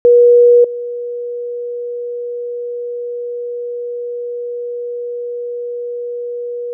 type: tone with level steps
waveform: sine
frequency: 482 Hz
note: B4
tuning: 42 cents flat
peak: -4 / -20 dBFS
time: 0.05-6.73 s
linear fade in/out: 0 ms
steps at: 0.64 s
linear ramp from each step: 5 ms
effects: none